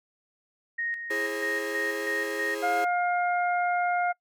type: tone with tremolo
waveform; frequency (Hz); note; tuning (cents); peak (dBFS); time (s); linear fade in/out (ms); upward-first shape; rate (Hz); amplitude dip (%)
sine; 1864.7; A#6; 0; -27; 0.78-2.55; 10; square; 3.1; 55
type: chord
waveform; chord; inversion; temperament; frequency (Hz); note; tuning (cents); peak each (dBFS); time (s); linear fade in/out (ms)
45% pulse; E augmented; none; equal with one note detuned; 329.6 / 415.3 / 536.4; E4 / G#4 / B#4; 0 / 0 / +43; -37 / -33 / -35; 1.1-2.85; 10
type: harmonic tone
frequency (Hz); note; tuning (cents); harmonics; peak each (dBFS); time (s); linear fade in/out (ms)
709; F5; +26; 1 / 2 / 3; -24 / -30 / -34; 2.62-4.13; 20
effects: noise-tail reverb RT60 0.1 s tail -25 dB re dry + MP3 96 kbps